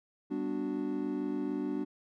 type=chord; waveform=triangle; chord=G major seventh; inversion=none; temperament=equal; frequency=196 / 246.9 / 293.7 / 370 Hz; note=G3 / B3 / D4 / F#4; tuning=0 / 0 / 0 / 0 cents; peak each=-38 / -36 / -32 / -37 dBFS; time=0.3-1.85 s; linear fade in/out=20 ms; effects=none